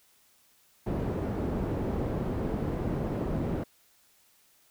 white low-pass noise, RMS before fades -31 dBFS, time 0.86-3.64 s, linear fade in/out 10 ms, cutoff 350 Hz, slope 12 dB/octave, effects white hiss -64 dBFS RMS until 4.7 s

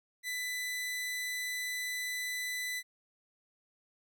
sawtooth tone, 1995 Hz, B6, 17 cents sharp, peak -31 dBFS, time 0.23-2.83 s, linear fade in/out 50 ms, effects none

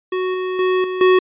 square tone with level steps, 370 Hz, F#4, in tune, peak -19 / -21 / -15 / -22 / -10 dBFS, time 0.12-1.19 s, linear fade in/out 5 ms, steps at 0.34 / 0.59 / 0.84 / 1.01 s, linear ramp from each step 2 ms, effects resampled to 8000 Hz

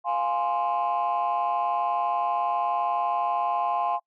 sine chord, F minor, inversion none, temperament equal, 698.5 / 830.6 / 1046.5 Hz, F5 / Ab5 / C6, 0 / 0 / 0 cents, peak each -26 dBFS, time 0.04-4 s, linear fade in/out 50 ms, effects noise-tail reverb RT60 0.1 s tail -26 dB re dry + tanh soft clip ceiling -18 dBFS

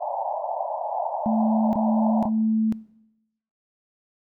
pink band-pass noise, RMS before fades -28 dBFS, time 0-2.3 s, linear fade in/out 20 ms, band 590 to 930 Hz, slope 96 dB/octave
sine tone bursts, 220 Hz, A3, in tune, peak -20 dBFS, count 3, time 1.26-2.724 s, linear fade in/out 0 ms, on 470 ms, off 27 ms
effects noise-tail reverb RT60 0.9 s tail -20 dB re dry

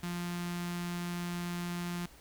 sawtooth tone with notch filter, 174.61 Hz, F3, in tune, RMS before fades -37 dBFS, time 0.03-2.06 s, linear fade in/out 5 ms, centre 500 Hz, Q 0.85, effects added 60 Hz sine -59 dBFS peak until 2.2 s + pink hiss -57 dBFS RMS until 2.2 s

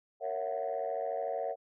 sine chord, F# dominant seventh, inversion first, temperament just, 462.5 / 555 / 666 / 740 Hz, A#4 / C#5 / E5 / F#5, -14 / +2 / +18 / 0 cents, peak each -38 / -36 / -36 / -37 dBFS, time 0.2-1.56 s, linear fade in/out 50 ms, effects tanh soft clip ceiling -25 dBFS

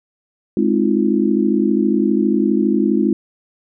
sine chord, F minor seventh, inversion first, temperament just, 209.5 / 261.9 / 314.3 / 349.2 Hz, Ab3 / C4 / Eb4 / F4, +15 / +2 / +18 / 0 cents, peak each -17 / -19 / -19 / -19 dBFS, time 0.57-3.13 s, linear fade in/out 2 ms, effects none

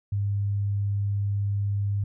sine tone, 100.9 Hz, G#2, 49 cents flat, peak -23 dBFS, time 0.12-2.04 s, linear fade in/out 5 ms, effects none

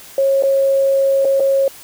sine tone with dropouts, 545 Hz, C#5, 29 cents flat, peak -11 dBFS, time 0.18-1.68 s, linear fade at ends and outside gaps 2 ms, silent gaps 0.425-0.435 / 1.248-1.252 / 1.398-1.403 s, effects white hiss -39 dBFS RMS until 1.83 s

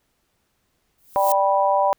violet noise with exponential growth, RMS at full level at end -24 dBFS, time 0.98-1.32 s, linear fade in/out 0 ms, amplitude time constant 72 ms
sine chord, G major, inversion second, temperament just, 588 / 784 / 980 Hz, D5 / G5 / B5, +2 / 0 / -14 cents, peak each -20 dBFS, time 1.16-1.93 s, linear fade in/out 0 ms
effects pink hiss -69 dBFS RMS until 1.98 s

